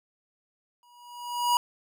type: tone with exponential growth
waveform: square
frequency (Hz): 966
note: B5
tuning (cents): -39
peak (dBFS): -19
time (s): 0.83-1.57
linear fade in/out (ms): 1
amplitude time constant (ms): 160
effects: none